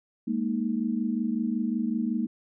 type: chord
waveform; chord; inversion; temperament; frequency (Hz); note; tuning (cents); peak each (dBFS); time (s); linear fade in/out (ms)
sine; Ab suspended second; none; equal; 207.7 / 233.1 / 311.1; Ab3 / Bb3 / Eb4; 0 / 0 / 0; -30 / -27 / -33; 0.27-2.27; 10
effects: none